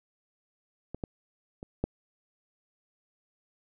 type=clicks; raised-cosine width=2 ms; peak=-23 / -20 / -27 / -14 dBFS; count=4; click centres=0.946 / 1.038 / 1.629 / 1.84 s; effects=none